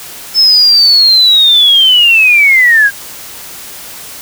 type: linear sweep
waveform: sine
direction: down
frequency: 5274 to 1589 Hz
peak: -3 dBFS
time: 0.34-2.91 s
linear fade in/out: 50 ms
effects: white hiss -28 dBFS RMS until 4.21 s